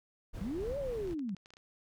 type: noise with tremolo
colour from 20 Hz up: brown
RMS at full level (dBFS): -42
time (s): 0.33-1.15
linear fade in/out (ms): 20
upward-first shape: triangle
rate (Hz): 3.7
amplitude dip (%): 25
type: linear two-way sweep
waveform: sine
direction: up then down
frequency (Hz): 174.61 to 580 to 174.61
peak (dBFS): -34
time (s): 0.41-1.35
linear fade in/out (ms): 5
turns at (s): 0.78
type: clicks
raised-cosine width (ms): 0.2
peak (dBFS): -38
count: 9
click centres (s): 1.075 / 1.11 / 1.193 / 1.293 / 1.367 / 1.459 / 1.505 / 1.537 / 1.569
effects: none